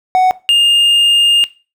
triangle tone pair in turn, 743 / 2821 Hz, F#5 / F7, +7 / +17 cents, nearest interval octave + major seventh, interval 2310 cents, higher second, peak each -5 dBFS, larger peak neither, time 0.15-0.31 / 0.49-1.44 s, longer second, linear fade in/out 0 ms, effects noise-tail reverb RT60 0.3 s tail -18 dB re dry

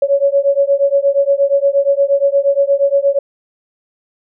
sine beating tone pair, 554.4 / 562.9 Hz, C#5 / C#5, 0 / +26 cents, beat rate 8.5 Hz, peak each -13 / -13 dBFS, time 0.02-3.19 s, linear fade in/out 5 ms, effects none

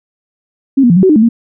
sine tone with pitch steps, 271.4 / 240.7 / 171.3 / 187.8 / 377 / 304.2 / 217.8 / 231.9 Hz, C#4 / B3 / F3 / F#3 / F#4 / D#4 / A3 / A#3, -36 / -44 / -33 / +26 / +32 / -39 / -17 / -9 cents, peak -4 dBFS, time 0.77-1.29 s, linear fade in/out 10 ms, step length 65 ms, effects none

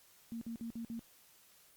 sine tone bursts, 230.4 Hz, A#3, 20 cents flat, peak -39 dBFS, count 5, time 0.32-0.993 s, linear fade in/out 0 ms, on 93 ms, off 52 ms, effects white hiss -64 dBFS RMS until 1.76 s + Opus 48 kbps

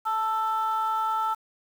sine tone pair together, 880 / 1325.2 Hz, A5 / E6, 0 / +9 cents, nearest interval perfect fifth, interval 709 cents, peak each -25 dBFS, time 0.05-1.35 s, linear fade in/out 20 ms, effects tanh soft clip ceiling -19 dBFS + 8-bit

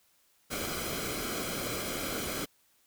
pink noise with comb filter, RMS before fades -35 dBFS, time 0.5-2.46 s, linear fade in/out 20 ms, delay 1.1 ms, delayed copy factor -0.65, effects white hiss -68 dBFS RMS until 2.86 s

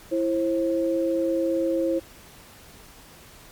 sine tone pair together, 332 / 533 Hz, E4 / C5, +12 / +32 cents, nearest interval minor sixth, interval 820 cents, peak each -23 / -24 dBFS, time 0.11-2 s, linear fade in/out 20 ms, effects pink hiss -48 dBFS RMS until 3.51 s + MP3 96 kbps

